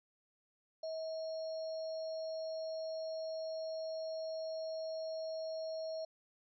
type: tone with sample-and-hold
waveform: sine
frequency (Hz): 641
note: E5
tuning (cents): -49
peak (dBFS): -38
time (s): 0.83-6.05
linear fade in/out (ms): 5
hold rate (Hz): 4900
effects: resampled to 16000 Hz